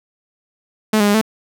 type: tone with pitch steps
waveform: sawtooth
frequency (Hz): 216.2 / 205.7 / 204.5 / 219.6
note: A3 / G#3 / G#3 / A3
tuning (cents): -30 / -16 / -26 / -3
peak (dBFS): -8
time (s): 0.93-1.214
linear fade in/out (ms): 5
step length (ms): 71
effects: none